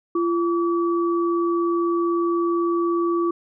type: tone pair together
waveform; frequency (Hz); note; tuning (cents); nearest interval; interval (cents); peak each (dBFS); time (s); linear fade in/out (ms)
sine; 342.2 / 1146; F4 / D6; -35 / -43; octave + major sixth; 2092; -19 / -26; 0.15-3.31; 5
effects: none